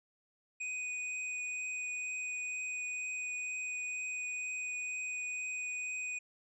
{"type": "tone with vibrato", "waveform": "square", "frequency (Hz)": 2489, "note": "D#7", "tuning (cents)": 0, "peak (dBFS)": -37, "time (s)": [0.6, 6.19], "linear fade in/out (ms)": 10, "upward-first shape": "triangle", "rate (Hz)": 2.1, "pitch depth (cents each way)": 10, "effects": ["resampled to 22050 Hz"]}